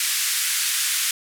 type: band-pass noise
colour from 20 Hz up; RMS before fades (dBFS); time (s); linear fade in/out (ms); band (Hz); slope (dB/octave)
white; -23; 0-1.11; 2; 1500 to 12000; 24
effects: none